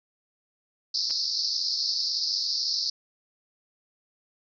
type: band-pass noise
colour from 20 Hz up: pink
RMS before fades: -28 dBFS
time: 0.94-2.9 s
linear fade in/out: 5 ms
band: 4300 to 5400 Hz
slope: 96 dB/octave
type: clicks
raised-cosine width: 0.2 ms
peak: -30 / -24 dBFS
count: 2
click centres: 1.098 / 1.107 s
effects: none